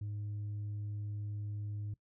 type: tone with tanh clipping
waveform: sine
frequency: 103.83 Hz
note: G#2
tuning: in tune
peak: -38 dBFS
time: 0.01-1.94 s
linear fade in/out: 5 ms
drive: 2 dB
effects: noise-tail reverb RT60 0.1 s tail -20 dB re dry